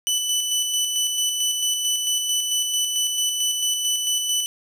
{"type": "tone with tremolo", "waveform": "20% pulse", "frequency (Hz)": 2986, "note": "F#7", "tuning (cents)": 15, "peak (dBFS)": -14, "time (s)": [0.07, 4.46], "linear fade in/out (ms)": 0, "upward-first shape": "square", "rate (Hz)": 4.5, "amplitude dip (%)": 35, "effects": []}